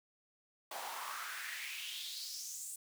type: noise with high-pass filter sweep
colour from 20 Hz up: pink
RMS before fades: -44 dBFS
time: 0.71-2.76 s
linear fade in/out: 5 ms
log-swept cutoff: 690 to 8600 Hz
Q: 3.9
effects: none